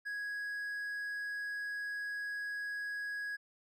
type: tone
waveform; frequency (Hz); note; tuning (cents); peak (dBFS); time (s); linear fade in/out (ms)
triangle; 1661.2; G#6; 0; -35; 0.05-3.37; 20
effects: none